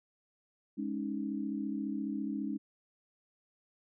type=chord; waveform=sine; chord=Ab suspended fourth; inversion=none; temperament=just; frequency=207.7 / 276.9 / 311.5 Hz; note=Ab3 / Db4 / Eb4; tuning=0 / -2 / +2 cents; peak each=-37 / -37 / -39 dBFS; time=0.77-2.58 s; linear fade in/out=20 ms; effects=none